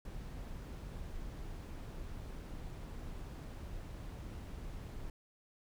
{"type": "noise", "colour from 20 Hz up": "brown", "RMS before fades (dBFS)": -45, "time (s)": [0.05, 5.1], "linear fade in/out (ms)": 2, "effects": []}